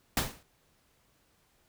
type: noise with exponential decay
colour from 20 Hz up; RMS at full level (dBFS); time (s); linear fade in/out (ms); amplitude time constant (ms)
pink; -24; 0.17-0.43; 2; 55
effects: pink hiss -69 dBFS RMS until 1.68 s